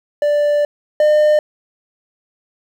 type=tone pair in turn; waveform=triangle; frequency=587.3 / 604.2 Hz; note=D5 / D5; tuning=0 / +49 cents; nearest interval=unison; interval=49 cents; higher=second; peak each=-10 / -7 dBFS; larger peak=second; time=0.22-0.65 / 1-1.39 s; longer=first; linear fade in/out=2 ms; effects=8-bit